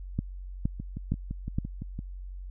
two click trains, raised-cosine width 5 ms, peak -14 / -22 dBFS, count 4 / 8, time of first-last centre 0.19-1.585 / 0.8-1.99 s, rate 2.15 / 5.88 Hz, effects added 46 Hz sine -37 dBFS peak until 2.5 s

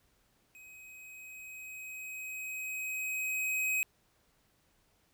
square tone with level ramp, 2529 Hz, D#7, 28 cents sharp, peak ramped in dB -52 to -29 dBFS, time 0.55-3.83 s, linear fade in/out 0 ms, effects pink hiss -71 dBFS RMS until 5.13 s

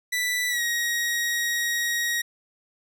sawtooth tone with pitch glide, 1975.5 to 1889.6 Hz, B6 to A#6, 0 to +23 cents, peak -20 dBFS, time 0.12-2.22 s, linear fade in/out 10 ms, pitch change -77 cents, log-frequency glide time 0.49-0.61 s, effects none

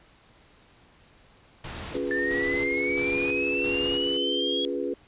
pink noise with tremolo, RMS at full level -37 dBFS, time 1.64-4.17 s, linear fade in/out 2 ms, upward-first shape square, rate 1.5 Hz, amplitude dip 55%
sine chord, C# dominant seventh, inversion none, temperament equal, 277.2 / 349.2 / 415.3 / 493.9 Hz, C#4 / E#4 / G#4 / B4, 0 / 0 / 0 / 0 cents, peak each -32 dBFS, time 1.94-4.94 s, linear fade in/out 5 ms
sine linear sweep, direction up, 1760 to 3322 Hz, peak -26 dBFS, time 2.11-4.65 s, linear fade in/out 0 ms
effects pink hiss -57 dBFS RMS until 5.07 s + resampled to 8000 Hz

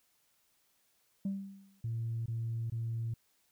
sine tone with exponential decay, 196 Hz, G3, in tune, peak -28 dBFS, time 1.25-1.81 s, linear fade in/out 5 ms, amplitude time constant 120 ms
sine tone bursts, 114.7 Hz, A#2, 28 cents flat, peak -32 dBFS, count 3, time 1.84-3.14 s, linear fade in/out 5 ms, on 420 ms, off 20 ms
effects tanh soft clip ceiling -29 dBFS + white hiss -73 dBFS RMS until 3.51 s

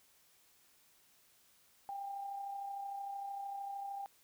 sine tone with amplitude modulation, 796 Hz, G5, 26 cents sharp, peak -38 dBFS, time 1.89-4.06 s, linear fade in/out 0 ms, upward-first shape sine, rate 33.2 Hz, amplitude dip 40%, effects white hiss -68 dBFS RMS until 4.23 s

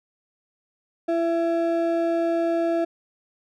triangle ring-modulated tone, 502 Hz, B4, 28 cents sharp, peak -15 dBFS, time 1.08-2.85 s, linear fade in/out 10 ms, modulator 166 Hz, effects none

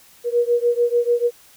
sine beating tone pair, 475.4 / 482.2 Hz, A#4 / B4, +34 / -41 cents, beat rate 6.8 Hz, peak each -18 / -19 dBFS, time 0.24-1.31 s, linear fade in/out 50 ms, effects white hiss -50 dBFS RMS until 1.56 s

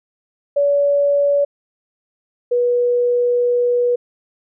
sine tone pair in turn, 570 / 486.3 Hz, C#5 / B4, +48 / -27 cents, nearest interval minor third, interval 275 cents, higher first, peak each -12 / -13 dBFS, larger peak first, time 0.56-1.45 / 2.51-3.96 s, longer second, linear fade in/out 10 ms, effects none

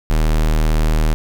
square tone, 38.89 Hz, D#1, in tune, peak -13 dBFS, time 0.1-1.14 s, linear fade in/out 0 ms, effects 8-bit

